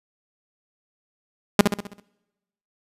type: tone with echo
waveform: sawtooth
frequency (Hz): 204.1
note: G#3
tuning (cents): -30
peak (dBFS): -5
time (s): 1.59-1.61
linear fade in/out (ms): 2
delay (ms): 65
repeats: 6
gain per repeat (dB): -6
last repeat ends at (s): 2
effects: noise-tail reverb RT60 1.0 s tail -26 dB re dry + resampled to 32000 Hz